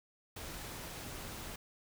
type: noise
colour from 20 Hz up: pink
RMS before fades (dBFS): -45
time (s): 0.36-1.56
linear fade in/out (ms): 5
effects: none